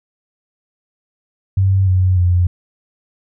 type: tone with pitch steps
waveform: sine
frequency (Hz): 96.2 / 92.49 / 88.93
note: G2 / F#2 / F2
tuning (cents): -32 / 0 / +32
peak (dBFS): -10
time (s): 1.57-2.47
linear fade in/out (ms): 5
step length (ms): 300
effects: none